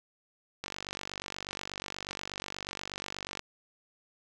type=click train; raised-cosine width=0.2 ms; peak=-19 dBFS; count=134; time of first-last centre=0.64-3.394 s; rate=48.3 Hz; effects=none